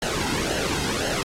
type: noise with flanger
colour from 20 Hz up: pink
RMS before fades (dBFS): -26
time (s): 0.02-1.23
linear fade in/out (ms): 2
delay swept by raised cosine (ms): 0.84 to 1.75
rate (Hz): 1.9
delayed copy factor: -0.65
effects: low-pass 8000 Hz 12 dB/octave + AAC 48 kbps